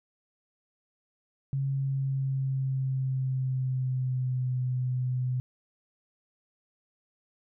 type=tone with pitch glide; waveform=sine; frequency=136.6 to 126.72 Hz; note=C#3 to B2; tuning=-25 to +45 cents; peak=-26 dBFS; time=1.53-5.4 s; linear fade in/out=0 ms; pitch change=-130 cents; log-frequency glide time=1.69-4.57 s; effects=none

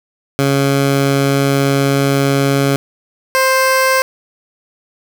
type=tone pair in turn; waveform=15% pulse; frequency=138.59 / 524.9 Hz; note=C#3 / C5; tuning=0 / +5 cents; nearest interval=octave + major seventh; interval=2305 cents; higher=second; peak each=-5 / -4 dBFS; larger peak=second; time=0.39-2.76 / 3.35-4.02 s; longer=first; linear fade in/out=0 ms; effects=none

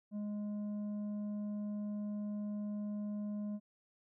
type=tone with tanh clipping; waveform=sine; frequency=207.7 Hz; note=G#3; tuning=in tune; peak=-38 dBFS; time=0.11-3.6 s; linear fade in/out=50 ms; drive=6 dB; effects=none

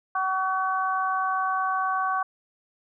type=tone cluster; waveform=sine; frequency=757 / 1132 / 1513 Hz; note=F#5 / C#6 / F#6; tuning=+39 / +36 / +38 cents; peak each=-28 / -25 / -31 dBFS; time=0.15-2.23 s; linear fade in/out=5 ms; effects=none

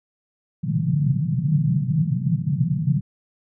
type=band-pass noise; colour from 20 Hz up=pink; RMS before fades=-21 dBFS; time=0.63-3.01 s; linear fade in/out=10 ms; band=130 to 170 Hz; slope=48 dB/octave; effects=none

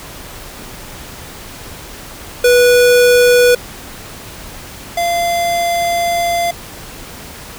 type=tone pair in turn; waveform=square; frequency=489.5 / 689.1 Hz; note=B4 / F5; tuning=-15 / -23 cents; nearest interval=tritone; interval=592 cents; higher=second; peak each=-7 / -14 dBFS; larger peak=first; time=2.44-3.55 / 4.97-6.51 s; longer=second; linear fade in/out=5 ms; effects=pink hiss -32 dBFS RMS until 7.58 s

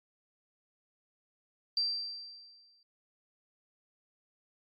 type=tone with exponential decay; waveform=sine; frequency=4699 Hz; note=D8; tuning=in tune; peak=-26 dBFS; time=1.77-2.83 s; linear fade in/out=2 ms; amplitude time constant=230 ms; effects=Opus 48 kbps

